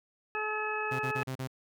harmonic tone, 428.1 Hz, A4, 47 cents flat, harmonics 1 / 2 / 3 / 4 / 6, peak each -37 / -37 / -37 / -37 / -37 dBFS, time 0.35-1.23 s, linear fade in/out 0 ms
sawtooth tone bursts, 130.81 Hz, C3, in tune, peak -30 dBFS, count 5, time 0.91-1.475 s, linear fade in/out 10 ms, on 85 ms, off 35 ms
effects none

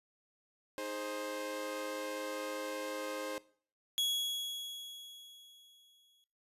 sawtooth chord, Ab major, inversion second, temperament equal with one note detuned, 311.1 / 415.3 / 526.9 Hz, Eb4 / Ab4 / C5, 0 / 0 / +12 cents, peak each -41 / -42 / -36 dBFS, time 0.78-3.38 s, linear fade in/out 0 ms
40% pulse tone with exponential decay, 3341 Hz, G#7, 10 cents sharp, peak -28 dBFS, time 3.98-6.24 s, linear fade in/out 0 ms, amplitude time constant 490 ms
effects noise-tail reverb RT60 0.5 s tail -20 dB re dry + resampled to 32000 Hz

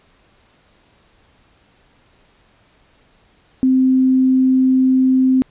sine tone, 260 Hz, C4, 11 cents flat, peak -10 dBFS, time 3.63-5.42 s, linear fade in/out 0 ms, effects pink hiss -55 dBFS RMS until 5.5 s + resampled to 8000 Hz

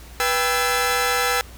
sawtooth tone cluster, 490.6 / 791 / 1322 / 1714 / 2048 Hz, B4 / G5 / E6 / A6 / C7, -12 / +15 / +5 / -46 / -38 cents, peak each -21 / -21 / -20 / -23 / -25 dBFS, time 0.2-1.41 s, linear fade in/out 0 ms, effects added 60 Hz sine -40 dBFS peak until 1.57 s + pink hiss -45 dBFS RMS until 1.57 s

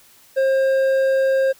triangle tone with hard clipping, 534 Hz, C5, 35 cents sharp, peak -16 dBFS, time 0.36-1.53 s, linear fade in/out 20 ms, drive 9 dB, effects white hiss -51 dBFS RMS until 1.59 s

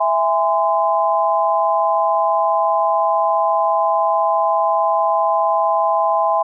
sine chord, E augmented, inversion none, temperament just, 659.3 / 824.1 / 1030.1 Hz, E5 / G#5 / B#5, 0 / -14 / -27 cents, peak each -18 dBFS, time 0-6.43 s, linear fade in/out 10 ms, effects none

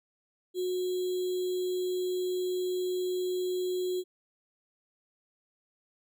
sine tone with sample-and-hold, 364.9 Hz, F#4, 24 cents flat, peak -28 dBFS, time 0.54-4.04 s, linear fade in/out 50 ms, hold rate 3675 Hz, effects none

